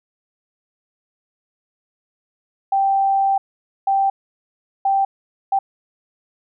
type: tone bursts at uneven times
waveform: sine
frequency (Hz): 783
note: G5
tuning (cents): -2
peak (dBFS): -14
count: 4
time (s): 2.72-3.38 / 3.87-4.1 / 4.85-5.05 / 5.52-5.59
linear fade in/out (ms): 5
effects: none